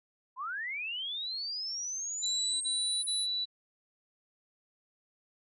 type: linear sweep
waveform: sine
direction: up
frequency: 964 to 10548 Hz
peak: -34 dBFS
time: 0.36-3.27 s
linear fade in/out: 50 ms
type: tone bursts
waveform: sine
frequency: 3951 Hz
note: B7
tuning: in tune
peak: -30 dBFS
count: 3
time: 2.22-3.456 s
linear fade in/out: 20 ms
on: 390 ms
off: 33 ms
effects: none